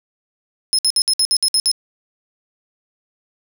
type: tone bursts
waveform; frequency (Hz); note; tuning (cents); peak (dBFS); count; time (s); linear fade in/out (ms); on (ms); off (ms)
30% pulse; 5170; E8; -34; -9; 9; 0.73-1.715; 0; 57; 59
effects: none